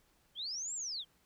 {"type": "linear two-way sweep", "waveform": "sine", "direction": "up then down", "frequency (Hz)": [3055, 7710, 3055], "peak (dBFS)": -37, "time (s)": [0.35, 1.05], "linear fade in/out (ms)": 50, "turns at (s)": 0.74, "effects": ["pink hiss -71 dBFS RMS until 1.25 s"]}